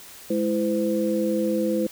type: tone cluster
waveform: sine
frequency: 210 / 330.9 / 510 Hz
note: G#3 / E4 / C5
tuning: +19 / +7 / -44 cents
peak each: -25 dBFS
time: 0.3-1.87 s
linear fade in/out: 5 ms
effects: white hiss -44 dBFS RMS until 1.91 s